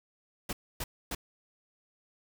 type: noise bursts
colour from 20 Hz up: pink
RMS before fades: -35 dBFS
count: 3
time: 0.49-1.15 s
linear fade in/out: 5 ms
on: 40 ms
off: 270 ms
effects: none